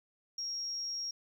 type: tone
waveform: triangle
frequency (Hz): 5590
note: F8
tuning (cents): +1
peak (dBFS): -32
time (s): 0.38-1.11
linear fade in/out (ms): 5
effects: tanh soft clip ceiling -33 dBFS + 12-bit